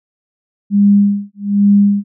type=tone with tremolo; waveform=sine; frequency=202.3 Hz; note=G#3; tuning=45 cents flat; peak=-5 dBFS; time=0.7-2.04 s; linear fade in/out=50 ms; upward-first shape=sine; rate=1.2 Hz; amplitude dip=100%; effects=none